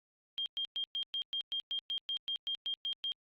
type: tone bursts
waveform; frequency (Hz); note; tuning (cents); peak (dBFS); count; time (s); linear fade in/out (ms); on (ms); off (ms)
sine; 3207; G7; +39; -33; 15; 0.38-3.12; 0; 80; 110
effects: Opus 48 kbps